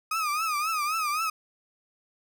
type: tone with vibrato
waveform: 35% pulse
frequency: 1244.5 Hz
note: D#6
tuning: in tune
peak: -24 dBFS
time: 0.11-1.3 s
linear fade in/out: 5 ms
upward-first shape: triangle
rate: 3.8 Hz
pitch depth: 130 cents each way
effects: none